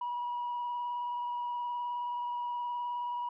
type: tone with vibrato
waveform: sine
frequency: 968 Hz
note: B5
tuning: 35 cents flat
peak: -31 dBFS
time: 0.01-3.29 s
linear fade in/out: 5 ms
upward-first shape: square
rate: 19 Hz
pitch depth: 14 cents each way
effects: tanh soft clip ceiling -30 dBFS